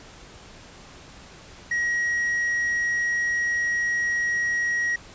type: tone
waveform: triangle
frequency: 1900 Hz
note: A#6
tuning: 33 cents sharp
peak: -20 dBFS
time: 1.71-4.96 s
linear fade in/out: 5 ms
effects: pink hiss -46 dBFS RMS until 5.14 s + resampled to 16000 Hz